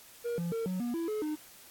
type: tone with pitch steps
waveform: triangle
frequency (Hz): 474 / 171 / 455.3 / 184.2 / 240.2 / 333.4 / 427.8 / 305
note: A#4 / F3 / A#4 / F#3 / B3 / E4 / A4 / D#4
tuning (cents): +29 / -36 / -41 / -7 / -48 / +20 / -49 / -34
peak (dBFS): -29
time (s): 0.24-1.36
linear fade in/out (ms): 20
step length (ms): 140
effects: white hiss -54 dBFS RMS until 1.7 s + AAC 64 kbps